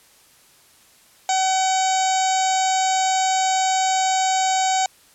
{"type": "harmonic tone with a mistuned harmonic", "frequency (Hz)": 758, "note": "F#5", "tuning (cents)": 42, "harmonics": [1, 2, 3, 4, 5, 6, 7, 8, 9, 10], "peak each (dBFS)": [-18, -32, -31, -34, -32, -35, -37, -37, -28, -29], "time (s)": [1.29, 4.86], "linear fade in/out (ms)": 2, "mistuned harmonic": 10, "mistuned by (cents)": -35, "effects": ["white hiss -53 dBFS RMS until 5.14 s", "low-pass 12000 Hz 12 dB/octave"]}